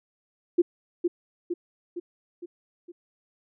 sine tone with echo, 348.5 Hz, F4, 4 cents flat, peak -15 dBFS, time 0.58-0.62 s, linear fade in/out 10 ms, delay 460 ms, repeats 5, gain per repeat -5 dB, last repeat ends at 2.92 s, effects none

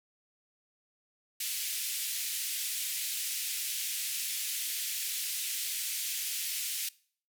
white band-pass noise, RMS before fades -35 dBFS, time 1.4-6.89 s, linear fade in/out 5 ms, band 2200 to 15000 Hz, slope 24 dB/octave, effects noise-tail reverb RT60 0.5 s tail -22 dB re dry

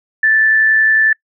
sine tone with amplitude modulation, 1757 Hz, A6, 3 cents flat, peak -7 dBFS, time 0.23-1.13 s, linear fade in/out 5 ms, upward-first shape sine, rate 111 Hz, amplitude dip 30%, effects noise-tail reverb RT60 0.1 s tail -25 dB re dry

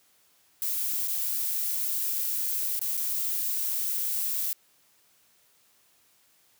violet noise with dropouts, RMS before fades -29 dBFS, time 0.62-4.53 s, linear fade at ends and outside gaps 1 ms, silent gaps 1.075-1.081 / 2.792-2.814 / 2.97-2.974 s, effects white hiss -64 dBFS RMS until 6.59 s + high-pass 60 Hz 12 dB/octave

